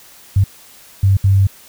sine tone bursts at uneven times, 97.5 Hz, G2, 9 cents flat, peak -8 dBFS, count 3, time 0.36-0.44 / 1.03-1.17 / 1.24-1.47 s, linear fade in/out 5 ms, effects white hiss -43 dBFS RMS until 1.68 s

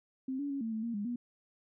sine tone with pitch steps, 262.6 / 285 / 277.1 / 225.2 / 219.7 / 233 / 204.7 / 241.4 Hz, C4 / C#4 / C#4 / A3 / A3 / A#3 / G#3 / B3, +6 / +48 / -1 / +40 / -2 / -1 / -25 / -39 cents, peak -33 dBFS, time 0.28-1.16 s, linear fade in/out 5 ms, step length 110 ms, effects none

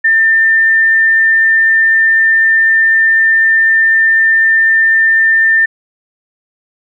sine tone, 1796 Hz, A6, 35 cents sharp, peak -6 dBFS, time 0.04-5.66 s, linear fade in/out 10 ms, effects none

